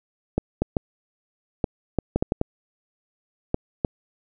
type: clicks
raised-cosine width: 2 ms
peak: -7 dBFS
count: 11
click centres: 0.38 / 0.62 / 0.768 / 1.642 / 1.987 / 2.16 / 2.225 / 2.321 / 2.414 / 3.544 / 3.848 s
effects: none